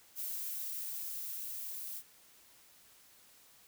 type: noise with level ramp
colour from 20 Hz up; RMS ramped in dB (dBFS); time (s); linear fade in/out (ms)
violet; -39 to -43; 0.15-2.03; 50
effects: white hiss -62 dBFS RMS until 3.67 s